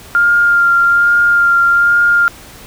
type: tone with vibrato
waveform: sine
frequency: 1400 Hz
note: F6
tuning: 4 cents sharp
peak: -7 dBFS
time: 0.15-2.28 s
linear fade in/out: 0 ms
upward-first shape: sine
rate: 1.2 Hz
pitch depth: 15 cents each way
effects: pink hiss -36 dBFS RMS until 2.66 s